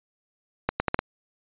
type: accelerating click train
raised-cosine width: 0.5 ms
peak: -7 dBFS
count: 5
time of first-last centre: 0.69-0.991 s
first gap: 110 ms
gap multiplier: 0.75
effects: resampled to 8000 Hz